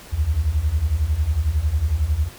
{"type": "beating tone pair", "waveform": "sine", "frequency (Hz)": [69.3, 80.3], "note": ["C#2", "E2"], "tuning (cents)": [0, -45], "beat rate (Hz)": 11, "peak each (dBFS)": [-22, -19], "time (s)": [0.12, 2.29], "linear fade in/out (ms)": 20, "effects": ["pink hiss -42 dBFS RMS until 2.38 s"]}